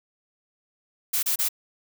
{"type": "noise bursts", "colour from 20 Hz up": "blue", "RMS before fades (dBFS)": -24, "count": 3, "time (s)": [1.13, 1.488], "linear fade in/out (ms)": 10, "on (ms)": 100, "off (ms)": 29, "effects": []}